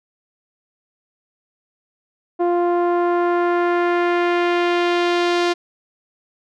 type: tone with low-pass filter sweep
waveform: sawtooth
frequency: 349.2 Hz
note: F4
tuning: in tune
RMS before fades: -18 dBFS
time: 2.39-5.54 s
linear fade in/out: 20 ms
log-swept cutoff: 770 to 4700 Hz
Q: 1.2
effects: none